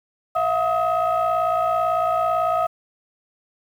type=tone cluster; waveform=sine; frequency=657 / 715 / 1266 Hz; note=E5 / F5 / D#6; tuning=-6 / +41 / +30 cents; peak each=-21 dBFS; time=0.35-2.67 s; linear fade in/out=10 ms; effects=tanh soft clip ceiling -13 dBFS + 8-bit